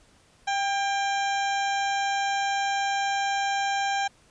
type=harmonic tone with a mistuned harmonic; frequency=792 Hz; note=G5; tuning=18 cents sharp; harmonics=1 / 2 / 3 / 4 / 5 / 7 / 8 / 9; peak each=-25 / -31 / -35 / -37 / -39 / -42 / -43 / -44 dBFS; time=0.47-4.08 s; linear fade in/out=10 ms; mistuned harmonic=2; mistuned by=+25 cents; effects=pink hiss -59 dBFS RMS until 4.3 s + resampled to 22050 Hz